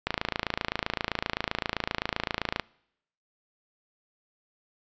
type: click train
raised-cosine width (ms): 0.3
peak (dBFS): -10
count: 71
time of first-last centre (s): 0.07-2.597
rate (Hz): 27.7
effects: noise-tail reverb RT60 0.8 s tail -25 dB re dry + resampled to 16000 Hz